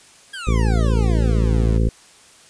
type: exponential sweep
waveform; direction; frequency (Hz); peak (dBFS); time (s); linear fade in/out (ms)
25% pulse; down; 1661.2 to 91.3; -25; 0.33-1.78; 10
type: harmonic tone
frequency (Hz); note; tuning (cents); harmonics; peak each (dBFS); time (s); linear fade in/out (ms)
55.7; A1; +22; 1 / 2 / 3 / 4 / 5 / 6 / 7 / 8 / 9; -16 / -20 / -25 / -26 / -32 / -33 / -30 / -33 / -32; 0.47-1.89; 5
effects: white hiss -48 dBFS RMS until 2.49 s + resampled to 22050 Hz